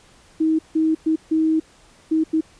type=tone bursts at uneven times; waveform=sine; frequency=317.5 Hz; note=D#4; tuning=35 cents sharp; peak=-15 dBFS; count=6; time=0.4-0.59 / 0.75-0.95 / 1.06-1.16 / 1.31-1.6 / 2.11-2.24 / 2.33-2.41 s; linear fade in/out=10 ms; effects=pink hiss -52 dBFS RMS until 2.59 s + resampled to 22050 Hz